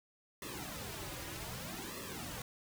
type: noise with flanger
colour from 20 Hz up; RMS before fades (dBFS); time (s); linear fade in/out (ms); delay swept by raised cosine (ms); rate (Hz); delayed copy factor
pink; -44; 0.42-2.42; 2; 1.3 to 4.6; 0.64; -1
effects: none